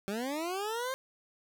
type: linear sweep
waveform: 20% pulse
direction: up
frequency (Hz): 190.9 to 535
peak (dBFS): -28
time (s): 0.08-0.94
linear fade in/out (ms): 0
effects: none